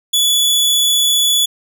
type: tone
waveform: sawtooth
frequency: 3427 Hz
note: A7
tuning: 46 cents flat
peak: -8 dBFS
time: 0.13-1.46 s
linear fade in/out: 10 ms
effects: none